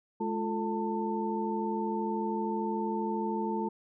sine tone cluster, 213.5 / 348.3 / 441.3 / 893 Hz, G#3 / F4 / A4 / A5, +48 / -5 / +5 / +25 cents, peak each -33 / -35 / -37 / -34 dBFS, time 0.2-3.69 s, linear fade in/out 10 ms, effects none

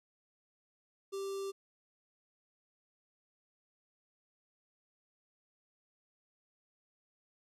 square tone with notch filter, 392 Hz, G4, in tune, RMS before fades -39 dBFS, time 1.12-1.52 s, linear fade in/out 20 ms, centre 2000 Hz, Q 0.81, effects low-pass 11000 Hz 12 dB/octave + 13-bit

